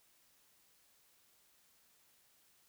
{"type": "silence", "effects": ["white hiss -70 dBFS RMS until 2.68 s"]}